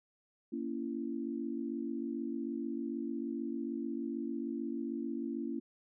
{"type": "chord", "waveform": "sine", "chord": "A# diminished", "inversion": "none", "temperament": "just", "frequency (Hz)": [233.1, 279.7, 335.6], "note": ["A#3", "C#4", "E4"], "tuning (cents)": [0, 16, 31], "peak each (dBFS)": [-39, -39, -40], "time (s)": [0.52, 5.6], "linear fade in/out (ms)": 10, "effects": []}